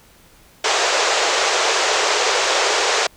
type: band-pass noise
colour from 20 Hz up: pink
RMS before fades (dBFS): -18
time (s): 0.64-3.07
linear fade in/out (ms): 5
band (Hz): 400 to 7400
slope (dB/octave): 48
effects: pink hiss -50 dBFS RMS until 3.16 s